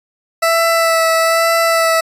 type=tone with vibrato; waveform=20% pulse; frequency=659.3 Hz; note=E5; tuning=in tune; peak=-6 dBFS; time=0.42-2.01 s; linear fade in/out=10 ms; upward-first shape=sine; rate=1.1 Hz; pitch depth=17 cents each way; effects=resampled to 32000 Hz